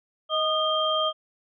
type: tone cluster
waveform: sine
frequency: 628 / 1231 / 3182 Hz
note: D#5 / D#6 / G7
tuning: +16 / -19 / +25 cents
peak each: -26 dBFS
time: 0.29-1.13 s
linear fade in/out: 50 ms
effects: none